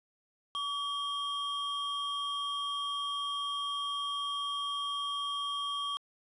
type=tone pair together; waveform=triangle; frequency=1139 / 3222 Hz; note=C#6 / G7; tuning=+47 / +47 cents; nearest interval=octave + tritone; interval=1800 cents; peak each=-33 / -33 dBFS; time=0.55-5.97 s; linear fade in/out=0 ms; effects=tanh soft clip ceiling -24 dBFS + resampled to 24000 Hz